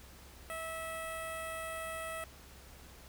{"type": "tone with notch filter", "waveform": "10% pulse", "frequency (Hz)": 650, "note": "E5", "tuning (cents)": -24, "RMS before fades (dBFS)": -41, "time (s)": [0.5, 2.24], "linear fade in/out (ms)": 0, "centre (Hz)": 4400, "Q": 0.58, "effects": ["added 66 Hz sine -56 dBFS peak until 3.08 s", "pink hiss -56 dBFS RMS until 3.08 s"]}